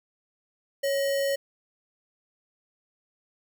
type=tone with sample-and-hold; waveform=sine; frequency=554.4 Hz; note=C#5; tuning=in tune; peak=-23 dBFS; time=0.83-1.36 s; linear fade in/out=10 ms; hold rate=2450 Hz; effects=none